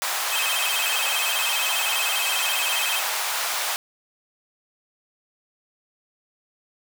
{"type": "high-pass noise", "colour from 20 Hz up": "pink", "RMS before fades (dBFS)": -26, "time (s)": [0.02, 3.76], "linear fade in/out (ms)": 0, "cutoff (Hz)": 730, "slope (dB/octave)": 24}
{"type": "tone with vibrato", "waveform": "square", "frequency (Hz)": 2852, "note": "F7", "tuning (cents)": 36, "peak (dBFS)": -25, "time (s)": [0.29, 3.03], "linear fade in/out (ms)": 50, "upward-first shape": "square", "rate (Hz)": 15, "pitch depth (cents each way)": 180}
{"effects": []}